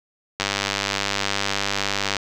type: click train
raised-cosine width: 0.2 ms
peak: -4 dBFS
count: 177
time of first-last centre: 0.4-2.167 s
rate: 99.6 Hz
effects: none